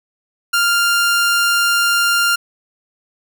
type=tone; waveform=sawtooth; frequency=1396.9 Hz; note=F6; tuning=in tune; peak=-9 dBFS; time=0.53-2.36 s; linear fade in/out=10 ms; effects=none